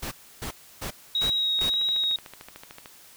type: noise bursts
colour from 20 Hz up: pink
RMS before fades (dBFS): -33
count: 5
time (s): 0.02-1.7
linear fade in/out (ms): 10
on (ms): 96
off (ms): 300
type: tone with vibrato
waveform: sine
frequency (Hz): 3800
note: A#7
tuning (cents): +33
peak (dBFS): -22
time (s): 1.15-2.16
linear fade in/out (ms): 2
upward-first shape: sine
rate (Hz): 1.8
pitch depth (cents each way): 14
type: click train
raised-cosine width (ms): 0.3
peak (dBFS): -25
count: 18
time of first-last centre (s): 1.59-2.859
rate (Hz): 13.4
effects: white hiss -51 dBFS RMS until 3.16 s